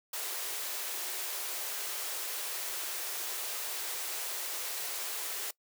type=high-pass noise; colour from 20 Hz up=white; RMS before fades=-37 dBFS; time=0.13-5.51 s; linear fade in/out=5 ms; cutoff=340 Hz; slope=96 dB/octave; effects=noise-tail reverb RT60 0.1 s tail -22 dB re dry